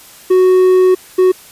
triangle tone bursts at uneven times, 370 Hz, F#4, in tune, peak -4 dBFS, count 2, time 0.3-0.95 / 1.18-1.32 s, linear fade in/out 10 ms, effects white hiss -39 dBFS RMS until 1.51 s + resampled to 32000 Hz

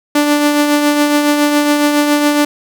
sawtooth tone with tremolo, 293.7 Hz, D4, in tune, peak -4 dBFS, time 0.15-2.45 s, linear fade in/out 5 ms, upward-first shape triangle, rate 7.2 Hz, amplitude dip 45%, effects 7-bit

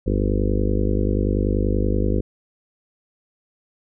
harmonic tone, 50.4 Hz, G1, 49 cents sharp, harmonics 1 / 2 / 4 / 5 / 6 / 7 / 8 / 9 / 10, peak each -21 / -24 / -27 / -28 / -29 / -29 / -30 / -31 / -31 dBFS, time 0.06-2.21 s, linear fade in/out 10 ms, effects none

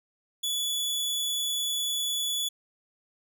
sawtooth tone, 3426 Hz, A7, 47 cents flat, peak -24 dBFS, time 0.43-2.49 s, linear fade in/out 10 ms, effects none

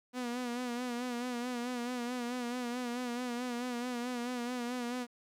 sawtooth tone with vibrato, 244.5 Hz, B3, 17 cents flat, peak -31 dBFS, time 0.13-5.07 s, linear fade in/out 50 ms, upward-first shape sine, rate 4.6 Hz, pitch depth 54 cents each way, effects low-pass 10000 Hz 12 dB/octave + 11-bit

